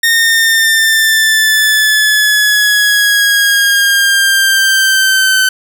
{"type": "exponential sweep", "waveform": "sawtooth", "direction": "down", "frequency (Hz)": [1842, 1528], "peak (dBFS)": -4, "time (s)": [0.03, 5.49], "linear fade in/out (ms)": 5, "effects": []}